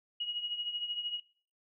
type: tone with tremolo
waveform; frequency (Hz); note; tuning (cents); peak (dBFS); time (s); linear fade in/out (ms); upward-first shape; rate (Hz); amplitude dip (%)
sine; 2896; F#7; -38; -31; 0.2-1.2; 5; triangle; 13; 75
effects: noise-tail reverb RT60 0.4 s tail -17 dB re dry